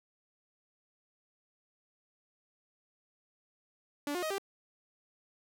sawtooth tone with pitch steps, 289.3 / 357.3 / 628 / 393.8 Hz, D4 / F4 / D#5 / G4, -26 / +40 / +16 / +8 cents, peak -29 dBFS, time 4.07-4.382 s, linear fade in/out 2 ms, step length 78 ms, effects none

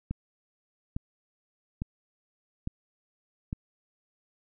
click train, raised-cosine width 5 ms, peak -19 dBFS, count 5, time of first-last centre 0.11-3.529 s, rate 1.17 Hz, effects none

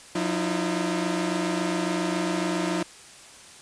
sawtooth tone cluster, 179.9 / 309 / 336.3 Hz, F#3 / D#4 / E4, -48 / -12 / +35 cents, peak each -25 dBFS, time 0.15-2.83 s, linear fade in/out 5 ms, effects white hiss -47 dBFS RMS until 3.61 s + resampled to 22050 Hz

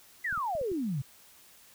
sine exponential sweep, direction down, 2052 to 123.47 Hz, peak -29 dBFS, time 0.24-1.02 s, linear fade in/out 10 ms
clicks, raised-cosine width 5 ms, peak -34 dBFS, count 5, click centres 0.327 / 0.377 / 0.552 / 0.614 / 0.717 s
effects white hiss -57 dBFS RMS until 1.74 s

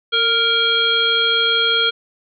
harmonic tone with a mistuned harmonic, 466.2 Hz, A#4, in tune, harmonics 1 / 3 / 5 / 7 / 9, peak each -24 / -19 / -26 / -16 / -27 dBFS, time 0.12-1.91 s, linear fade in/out 20 ms, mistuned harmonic 1, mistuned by -37 cents, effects none

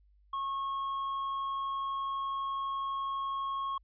sine tone with hard clipping, 1092 Hz, C#6, 26 cents flat, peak -33 dBFS, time 0.33-3.78 s, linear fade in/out 5 ms, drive 3 dB, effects added 50 Hz sine -61 dBFS peak until 3.83 s + resampled to 11025 Hz

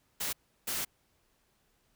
white noise bursts at uneven times, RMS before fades -34 dBFS, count 2, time 0.2-0.33 / 0.67-0.85 s, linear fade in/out 10 ms, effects pink hiss -72 dBFS RMS until 1.95 s

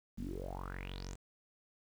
sawtooth tone with low-pass filter sweep, 46.25 Hz, F#1, in tune, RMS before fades -43 dBFS, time 0.17-1.16 s, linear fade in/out 20 ms, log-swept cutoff 200 to 8100 Hz, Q 8.1, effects 10-bit

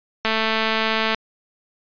click train, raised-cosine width 0.3 ms, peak -5 dBFS, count 199, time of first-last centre 0.25-1.146 s, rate 221 Hz, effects resampled to 11025 Hz

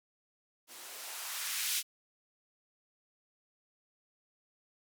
violet noise with band-pass filter sweep, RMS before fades -38 dBFS, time 0.67-1.83 s, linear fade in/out 50 ms, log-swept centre 280 to 2800 Hz, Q 1, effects none

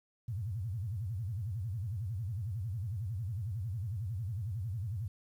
sine tone with vibrato, 103.8 Hz, G#2, in tune, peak -34 dBFS, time 0.28-5.08 s, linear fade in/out 5 ms, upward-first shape sine, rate 11 Hz, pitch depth 290 cents each way, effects 11-bit

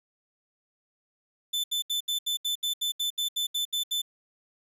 40% pulse tone bursts, 3520 Hz, A7, in tune, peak -25 dBFS, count 14, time 1.53-4.019 s, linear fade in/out 10 ms, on 110 ms, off 73 ms, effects 10-bit

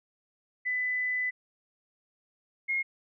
sine tone pair in turn, 2000 / 2148 Hz, B6 / C7, +21 / +45 cents, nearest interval minor second, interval 124 cents, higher second, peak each -27 / -26 dBFS, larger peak second, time 0.65-1.31 / 2.68-2.83 s, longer first, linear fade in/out 20 ms, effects none

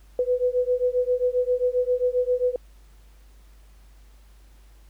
sine beating tone pair, 493.9 / 501.4 Hz, B4 / B4, 0 / +26 cents, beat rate 7.5 Hz, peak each -23 dBFS, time 0.19-2.56 s, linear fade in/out 2 ms, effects added 50 Hz sine -48 dBFS peak until 4.89 s + pink hiss -61 dBFS RMS until 4.89 s

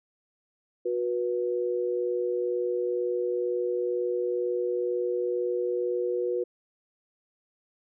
sine tone pair together, 364.5 / 486.6 Hz, F#4 / B4, -26 / -26 cents, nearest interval perfect fourth, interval 500 cents, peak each -28 dBFS, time 0.85-6.44 s, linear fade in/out 10 ms, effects none

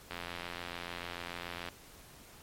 click train, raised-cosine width 0.3 ms, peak -23 dBFS, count 138, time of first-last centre 0.11-1.687 s, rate 86.9 Hz, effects pink hiss -55 dBFS RMS until 2.42 s + MP3 64 kbps

